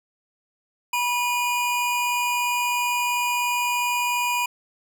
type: tone pair together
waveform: square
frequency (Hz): 971.9 / 2449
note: B5 / D#7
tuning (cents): -28 / -28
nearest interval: octave + major third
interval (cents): 1600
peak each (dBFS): -24 / -26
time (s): 0.93-4.46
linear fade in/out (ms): 5
effects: none